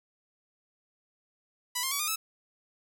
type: tone with pitch steps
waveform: 5% pulse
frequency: 987.8 / 1058.7 / 1134.7 / 1216.1 / 1303.4 Hz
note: B5 / C6 / C#6 / D#6 / E6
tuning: 0 / +20 / +40 / -40 / -20 cents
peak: -17 dBFS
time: 1.75-2.16 s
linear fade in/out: 10 ms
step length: 82 ms
effects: none